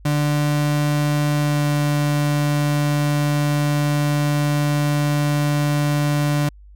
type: tone with pitch glide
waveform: 35% pulse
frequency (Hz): 147.5 to 146.65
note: D3 to D3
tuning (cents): +8 to -2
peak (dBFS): -15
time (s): 0.05-6.49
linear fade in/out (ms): 5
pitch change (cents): -10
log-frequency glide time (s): 1.41-1.63
effects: added 50 Hz sine -41 dBFS peak until 6.75 s